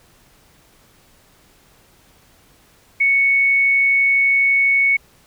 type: tone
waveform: sine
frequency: 2217 Hz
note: C#7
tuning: in tune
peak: -12 dBFS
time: 3-4.97 s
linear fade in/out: 10 ms
effects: pink hiss -53 dBFS RMS until 5.26 s